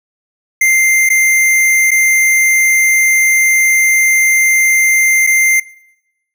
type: tone with dropouts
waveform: square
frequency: 2093 Hz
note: C7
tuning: in tune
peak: -8 dBFS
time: 0.61-5.6 s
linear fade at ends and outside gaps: 5 ms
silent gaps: 1.091-1.1 / 1.908-1.914 / 5.267-5.271 s
effects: noise-tail reverb RT60 0.9 s tail -23 dB re dry